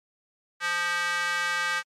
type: tone with high-pass filter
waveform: square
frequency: 174.61 Hz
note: F3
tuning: in tune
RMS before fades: -27 dBFS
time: 0.6-1.83 s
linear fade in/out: 50 ms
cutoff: 1500 Hz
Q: 2.8
effects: low-pass 8000 Hz 12 dB/octave + MP3 64 kbps